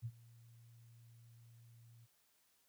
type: tone with ADSR envelope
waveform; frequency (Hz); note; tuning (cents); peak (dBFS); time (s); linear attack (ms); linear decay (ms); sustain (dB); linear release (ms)
sine; 116.54; A#2; 0; -38; 0.02-2.07; 35; 54; -21; 29
effects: white hiss -75 dBFS RMS until 2.68 s